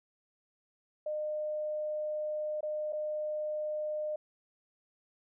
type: tone with dropouts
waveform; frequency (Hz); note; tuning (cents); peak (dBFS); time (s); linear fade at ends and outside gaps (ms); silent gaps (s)
sine; 608; D#5; -40; -32; 1.06-4.16; 5; 2.608-2.629 / 2.925-2.93
effects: none